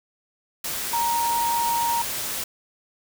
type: tone in noise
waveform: sine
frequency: 936 Hz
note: A#5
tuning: 7 cents sharp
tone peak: -21 dBFS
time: 0.93-2.02 s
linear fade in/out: 5 ms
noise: white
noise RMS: -29 dBFS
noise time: 0.64-2.44 s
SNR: +5 dB
effects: none